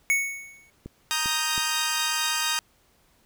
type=tone with exponential decay; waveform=square; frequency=2217 Hz; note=C#7; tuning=in tune; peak=-18 dBFS; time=0.1-0.7 s; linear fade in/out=0 ms; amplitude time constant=130 ms
type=clicks; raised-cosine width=3 ms; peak=-24 dBFS; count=3; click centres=0.86 / 1.259 / 1.579 s
type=chord; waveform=10% pulse; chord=Eb major; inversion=second; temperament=equal; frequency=932.3 / 1244.5 / 1568 Hz; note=Bb5 / Eb6 / G6; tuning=0 / 0 / 0 cents; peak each=-20 dBFS; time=1.11-2.59 s; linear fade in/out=0 ms
effects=pink hiss -63 dBFS RMS until 3.25 s